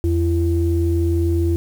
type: tone pair together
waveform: sine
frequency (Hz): 83.7 / 338.1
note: E2 / E4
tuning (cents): +27 / +44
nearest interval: 2 octaves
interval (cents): 2417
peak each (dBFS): -16 / -19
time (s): 0.04-1.56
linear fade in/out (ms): 0
effects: tanh soft clip ceiling -7 dBFS + 7-bit